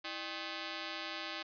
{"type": "ring-modulated tone", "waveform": "5% pulse", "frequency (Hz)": 466.2, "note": "A#4", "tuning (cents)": 0, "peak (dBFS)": -24, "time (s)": [0.04, 1.43], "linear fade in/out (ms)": 10, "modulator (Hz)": 138, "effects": ["resampled to 11025 Hz", "10-bit"]}